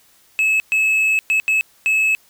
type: tone bursts at uneven times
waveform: triangle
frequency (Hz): 2591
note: E7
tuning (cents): -30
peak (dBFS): -12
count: 5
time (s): 0.39-0.6 / 0.72-1.19 / 1.3-1.4 / 1.48-1.61 / 1.86-2.15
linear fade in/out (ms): 0
effects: white hiss -54 dBFS RMS until 2.29 s